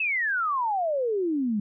sine exponential sweep, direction down, 2674 to 199 Hz, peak -23 dBFS, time 0-1.6 s, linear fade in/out 5 ms, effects none

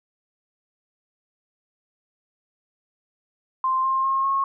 sine tone with pitch steps, 1046.5 / 1060.5 / 1074.7 / 1089.1 Hz, C6 / C6 / C6 / C#6, 0 / +23 / +46 / -31 cents, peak -19 dBFS, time 3.64-4.44 s, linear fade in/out 2 ms, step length 200 ms, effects none

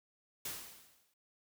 white noise with exponential decay, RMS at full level -39 dBFS, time 0.45-1.14 s, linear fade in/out 5 ms, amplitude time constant 150 ms, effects none

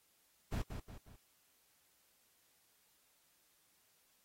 brown noise with echo, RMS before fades -37 dBFS, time 0.52-0.62 s, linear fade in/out 5 ms, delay 180 ms, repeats 3, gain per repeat -7 dB, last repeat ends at 1.16 s, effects white hiss -73 dBFS RMS until 4.24 s + AAC 48 kbps

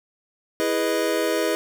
square chord, E major seventh, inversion none, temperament equal, 329.6 / 415.3 / 493.9 / 622.3 Hz, E4 / G#4 / B4 / D#5, 0 / 0 / 0 / 0 cents, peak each -27 dBFS, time 0.6-1.55 s, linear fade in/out 0 ms, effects none

